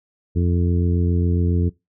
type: harmonic tone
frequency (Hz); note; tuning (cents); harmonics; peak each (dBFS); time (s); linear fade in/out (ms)
87.31; F2; 0; 1 / 2 / 3 / 4 / 5; -17 / -23 / -27 / -29 / -31; 0.35-1.7; 20
effects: noise-tail reverb RT60 0.2 s tail -21 dB re dry